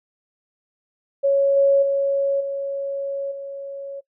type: tone with level steps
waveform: sine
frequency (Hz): 554.4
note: C#5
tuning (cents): 0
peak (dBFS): -14 / -12 / -17 / -23 / -29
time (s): 1.23-4.01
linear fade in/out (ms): 20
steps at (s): 1.56 / 1.82 / 2.4 / 3.31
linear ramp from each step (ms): 10
effects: noise-tail reverb RT60 0.1 s tail -21 dB re dry